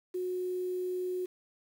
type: tone with quantisation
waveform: sine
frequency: 364.3 Hz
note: F#4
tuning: 27 cents flat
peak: -31 dBFS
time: 0.14-1.26 s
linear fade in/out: 10 ms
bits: 9
effects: none